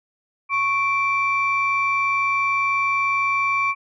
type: tone pair together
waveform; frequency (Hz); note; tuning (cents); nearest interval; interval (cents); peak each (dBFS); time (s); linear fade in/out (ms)
sine; 1105 / 2341; C#6 / D7; -6 / -6; octave + minor second; 1300; -20; 0.49-3.75; 50
effects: tanh soft clip ceiling -11 dBFS